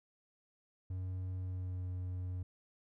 triangle tone with pitch glide, 92.5 to 91.07 Hz, F#2 to F#2, 0 to -27 cents, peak -35 dBFS, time 0.9-2.43 s, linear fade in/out 5 ms, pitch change -27 cents, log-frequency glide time 1.36-1.87 s, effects none

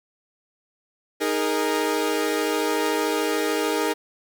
sawtooth chord, D# suspended fourth, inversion none, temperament equal with one note detuned, 311.1 / 412.7 / 466.2 Hz, D#4 / G#4 / A#4, 0 / -11 / 0 cents, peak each -22 dBFS, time 1.2-3.94 s, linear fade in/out 20 ms, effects 9-bit

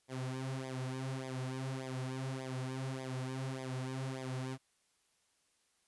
sawtooth tone with flanger, 130.81 Hz, C3, in tune, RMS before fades -40 dBFS, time 0.08-4.58 s, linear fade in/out 50 ms, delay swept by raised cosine 0.7 to 6.2 ms, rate 1.7 Hz, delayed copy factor -0.85, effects white hiss -75 dBFS RMS until 5.87 s + resampled to 24000 Hz

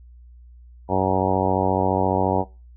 harmonic tone, 94.4 Hz, F#2, 35 cents sharp, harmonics 1 / 2 / 3 / 4 / 5 / 6 / 7 / 8 / 9 / 10, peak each -27 / -27 / -27 / -27 / -27 / -27 / -27 / -27 / -27 / -27 dBFS, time 0.88-2.45 s, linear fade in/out 50 ms, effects noise-tail reverb RT60 0.3 s tail -22 dB re dry + added 60 Hz sine -43 dBFS peak until 2.76 s

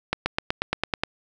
accelerating click train, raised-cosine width 0.3 ms, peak -6 dBFS, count 9, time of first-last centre 0.13-1.035 s, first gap 130 ms, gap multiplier 0.96, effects none

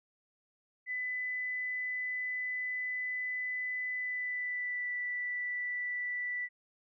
sine tone with pitch glide, 2002 to 1971 Hz, B6 to B6, +23 to -4 cents, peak -33 dBFS, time 0.86-6.49 s, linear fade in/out 50 ms, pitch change -27 cents, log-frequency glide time 3.95-4.9 s, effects none

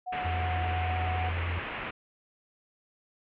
sine tone with pitch glide, 732 to 736.7 Hz, F#5 to F#5, -19 to -8 cents, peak -32 dBFS, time 0.06-1.3 s, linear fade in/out 20 ms, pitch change +11 cents, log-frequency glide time 0.59-1.01 s
white low-pass noise, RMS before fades -37 dBFS, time 0.12-1.91 s, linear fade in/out 10 ms, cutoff 2800 Hz, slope 48 dB/octave
sine tone with vibrato, 85.7 Hz, F2, 32 cents flat, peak -29 dBFS, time 0.24-1.6 s, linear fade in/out 20 ms, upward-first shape sine, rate 10 Hz, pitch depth 25 cents each way
effects none

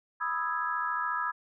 sine chord, E major seventh, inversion second, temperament equal, 987.8 / 1244.5 / 1318.5 / 1661.2 Hz, B5 / D#6 / E6 / G#6, 0 / 0 / 0 / 0 cents, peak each -34 dBFS, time 0.2-1.32 s, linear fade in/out 20 ms, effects none

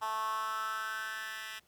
10% pulse tone with high-pass filter sweep, 218.9 Hz, A3, 9 cents flat, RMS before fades -37 dBFS, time 0.01-1.6 s, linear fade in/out 20 ms, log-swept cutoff 950 to 2100 Hz, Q 5.4, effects pink hiss -69 dBFS RMS until 1.67 s + high-pass 60 Hz 12 dB/octave

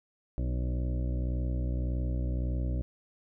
harmonic tone with a mistuned harmonic, 61.74 Hz, B1, in tune, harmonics 1 / 2 / 3 / 4 / 5 / 6 / 8 / 9 / 10, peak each -29 / -35 / -43 / -43 / -43 / -50 / -52 / -48 / -53 dBFS, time 0.38-2.82 s, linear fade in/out 0 ms, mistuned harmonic 4, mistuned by +31 cents, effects none

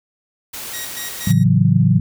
white noise, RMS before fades -30 dBFS, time 0.53-1.32 s, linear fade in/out 10 ms
10% pulse tone with tremolo, 1895 Hz, A#6, 28 cents sharp, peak -18 dBFS, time 0.73-1.44 s, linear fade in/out 10 ms, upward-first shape square, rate 4.2 Hz, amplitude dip 75%
sine chord, F# minor seventh, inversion first, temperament equal, 110 / 138.59 / 164.81 / 185 Hz, A2 / C#3 / E3 / F#3, 0 / 0 / 0 / 0 cents, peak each -16 dBFS, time 1.27-2 s, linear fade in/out 5 ms
effects none

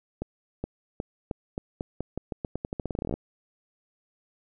accelerating click train, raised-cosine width 2 ms, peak -17 dBFS, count 25, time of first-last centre 0.22-3.14 s, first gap 420 ms, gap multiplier 0.86, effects none

